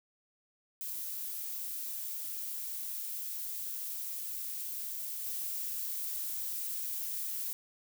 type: noise with level steps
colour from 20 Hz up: violet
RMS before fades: -39 / -37 dBFS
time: 0.81-7.53 s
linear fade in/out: 0 ms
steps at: 5.24 s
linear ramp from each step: 20 ms
effects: none